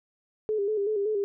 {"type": "tone with vibrato", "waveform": "sine", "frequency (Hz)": 415.3, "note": "G#4", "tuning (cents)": 0, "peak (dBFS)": -24, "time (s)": [0.49, 1.24], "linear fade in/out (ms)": 0, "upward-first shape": "square", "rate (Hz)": 5.3, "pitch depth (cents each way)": 63, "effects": []}